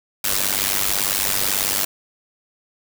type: noise with amplitude modulation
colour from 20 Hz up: white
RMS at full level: -17 dBFS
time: 0.24-1.85 s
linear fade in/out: 5 ms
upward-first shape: sine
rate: 98.1 Hz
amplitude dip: 90%
effects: none